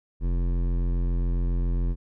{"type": "tone with hard clipping", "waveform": "triangle", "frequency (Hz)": 43.65, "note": "F1", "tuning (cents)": 0, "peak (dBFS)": -24, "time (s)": [0.2, 1.96], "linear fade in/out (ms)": 50, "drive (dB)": 18, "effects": []}